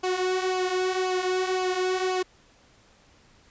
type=tone with flanger; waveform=sawtooth; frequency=370 Hz; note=F#4; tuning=in tune; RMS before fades=-26 dBFS; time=0.03-2.23 s; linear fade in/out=10 ms; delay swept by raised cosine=0.52 to 4.42 ms; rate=1.9 Hz; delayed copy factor=-0.6; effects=pink hiss -58 dBFS RMS until 3.5 s + resampled to 16000 Hz